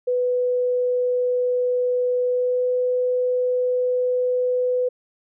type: tone with pitch glide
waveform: sine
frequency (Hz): 496.2 to 499.7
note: B4 to B4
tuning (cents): +8 to +20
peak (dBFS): -18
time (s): 0.07-4.89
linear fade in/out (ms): 10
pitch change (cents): +12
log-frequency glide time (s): 2.26-2.66
effects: none